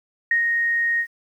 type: tone with ADSR envelope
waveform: sine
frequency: 1864.7 Hz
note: A#6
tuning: in tune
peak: -15 dBFS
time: 0.31-1.07 s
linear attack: 3 ms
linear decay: 110 ms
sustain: -3 dB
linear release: 72 ms
effects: 9-bit